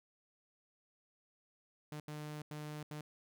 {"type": "tone bursts at uneven times", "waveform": "sawtooth", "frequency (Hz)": 150.6, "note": "D3", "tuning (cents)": 44, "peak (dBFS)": -39, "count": 4, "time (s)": [[1.92, 2], [2.08, 2.42], [2.51, 2.83], [2.91, 3.01]], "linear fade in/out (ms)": 2, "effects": []}